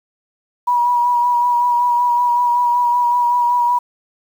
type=tone with vibrato; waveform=sine; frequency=967 Hz; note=B5; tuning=37 cents flat; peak=-12 dBFS; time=0.67-3.79 s; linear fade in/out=10 ms; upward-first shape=sine; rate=5.3 Hz; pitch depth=22 cents each way; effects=7-bit